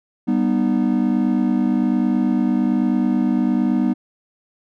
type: chord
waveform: triangle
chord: G augmented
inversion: none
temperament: just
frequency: 196 / 245 / 306.2 Hz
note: G3 / B3 / D#4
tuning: 0 / -14 / -28 cents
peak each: -19 / -16 / -20 dBFS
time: 0.27-3.94 s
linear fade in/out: 20 ms
effects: none